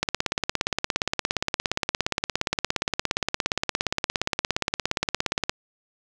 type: click train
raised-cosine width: 0.2 ms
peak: -5 dBFS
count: 95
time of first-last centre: 0.03-5.495 s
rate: 17.2 Hz
effects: none